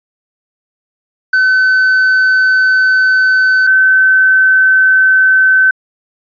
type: tone pair in turn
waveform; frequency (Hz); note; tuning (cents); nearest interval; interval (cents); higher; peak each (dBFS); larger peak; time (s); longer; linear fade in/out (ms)
triangle / sine; 1520 / 1529.7; F#6 / G6; +46 / -43; unison; 11; second; -5; neither; 1.33-3.67 / 3.67-5.71; first; 5
effects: resampled to 11025 Hz